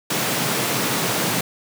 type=high-pass noise; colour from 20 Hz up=pink; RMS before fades=-22 dBFS; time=0.1-1.41 s; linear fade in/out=5 ms; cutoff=110 Hz; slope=96 dB/octave; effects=none